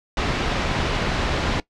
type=low-pass noise; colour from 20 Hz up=pink; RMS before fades=-23 dBFS; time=0.17-1.6 s; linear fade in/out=2 ms; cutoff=4000 Hz; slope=12 dB/octave; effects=noise-tail reverb RT60 0.1 s tail -20 dB re dry + low-pass 7000 Hz 12 dB/octave